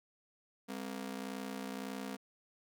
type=ring-modulated tone; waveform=sawtooth; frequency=233.1 Hz; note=A#3; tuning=in tune; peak=-33 dBFS; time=0.68-2.17 s; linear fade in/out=20 ms; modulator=30.9 Hz; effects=none